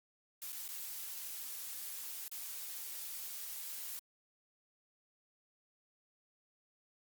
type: noise with dropouts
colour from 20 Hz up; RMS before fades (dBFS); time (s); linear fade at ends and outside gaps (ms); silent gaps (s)
blue; -44; 0.42-3.99; 0; 0.522-0.528 / 0.679-0.689 / 2.28-2.317
effects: Opus 48 kbps